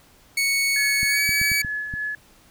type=tone with pitch glide; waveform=sawtooth; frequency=2217 to 2275 Hz; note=C#7 to C#7; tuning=0 to +44 cents; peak=-16 dBFS; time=0.37-1.62 s; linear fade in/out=5 ms; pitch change=+44 cents; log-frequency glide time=1.08-1.24 s
type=tone with tremolo; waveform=sine; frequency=1706 Hz; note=G#6; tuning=46 cents sharp; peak=-24 dBFS; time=0.76-2.15 s; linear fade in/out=2 ms; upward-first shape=sine; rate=3.3 Hz; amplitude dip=45%
type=clicks; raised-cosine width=5 ms; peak=-20 dBFS; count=6; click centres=1.031 / 1.292 / 1.415 / 1.517 / 1.648 / 1.939 s
effects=pink hiss -54 dBFS RMS until 2.5 s